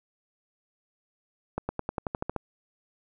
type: accelerating click train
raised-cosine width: 1 ms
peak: -15 dBFS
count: 10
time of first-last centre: 1.58-2.363 s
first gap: 110 ms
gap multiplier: 0.94
effects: none